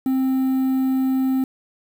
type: tone with quantisation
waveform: triangle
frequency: 263 Hz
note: C4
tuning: 9 cents sharp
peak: -15 dBFS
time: 0.06-1.44 s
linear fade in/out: 2 ms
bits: 7
effects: none